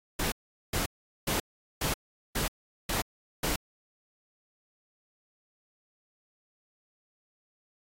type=noise bursts; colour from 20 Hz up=pink; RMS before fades=-30 dBFS; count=7; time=0.19-3.56 s; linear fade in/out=5 ms; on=130 ms; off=410 ms; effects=AAC 48 kbps